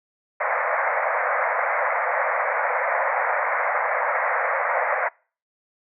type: band-pass noise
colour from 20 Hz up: pink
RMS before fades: -23 dBFS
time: 0.4-5.09 s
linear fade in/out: 10 ms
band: 510 to 2200 Hz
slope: 96 dB/octave
effects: noise-tail reverb RT60 0.4 s tail -26 dB re dry